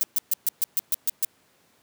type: noise bursts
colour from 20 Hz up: violet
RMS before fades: -22 dBFS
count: 9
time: 0.01-1.248 s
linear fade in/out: 0 ms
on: 22 ms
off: 130 ms
effects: pink hiss -62 dBFS RMS until 1.82 s + high-pass 150 Hz 12 dB/octave